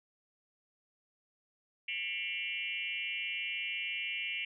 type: tone with frequency modulation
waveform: sine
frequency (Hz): 2541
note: D#7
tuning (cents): +36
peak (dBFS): -34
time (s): 1.88-4.45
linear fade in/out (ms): 5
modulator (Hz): 182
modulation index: 2.3
effects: none